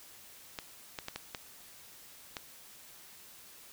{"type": "clicks", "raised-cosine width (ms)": 0.2, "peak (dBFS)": -20, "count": 6, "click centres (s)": [0.588, 0.988, 1.084, 1.16, 1.348, 2.368], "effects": ["white hiss -54 dBFS RMS until 3.72 s"]}